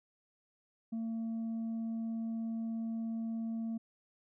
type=tone with tanh clipping; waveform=triangle; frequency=226.4 Hz; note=A3; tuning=50 cents sharp; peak=-35 dBFS; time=0.92-3.78 s; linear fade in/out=10 ms; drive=7 dB; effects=none